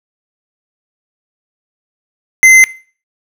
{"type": "tone with tanh clipping", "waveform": "sine", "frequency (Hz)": 2065, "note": "C7", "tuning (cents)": -23, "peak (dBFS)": -3, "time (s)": [2.43, 2.64], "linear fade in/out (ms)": 0, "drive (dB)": 13, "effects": ["noise-tail reverb RT60 0.4 s tail -19 dB re dry"]}